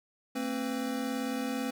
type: tone cluster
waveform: square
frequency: 227.8 / 265.8 / 501 Hz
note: A#3 / C4 / B4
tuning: -40 / +27 / +25 cents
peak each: -37 / -34 / -40 dBFS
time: 0.35-1.71 s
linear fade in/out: 10 ms
effects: none